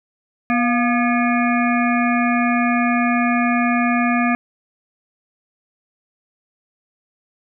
harmonic tone with a mistuned harmonic, 242.7 Hz, B3, 30 cents flat, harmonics 1 / 3 / 5 / 7 / 9 / 10, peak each -17 / -22 / -24 / -25 / -27 / -27 dBFS, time 0.5-4.35 s, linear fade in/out 0 ms, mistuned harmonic 3, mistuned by -61 cents, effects none

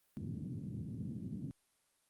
pink band-pass noise, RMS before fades -43 dBFS, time 0.17-1.51 s, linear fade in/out 0 ms, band 110 to 240 Hz, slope 24 dB/octave, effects white hiss -75 dBFS RMS until 2.09 s + Opus 32 kbps

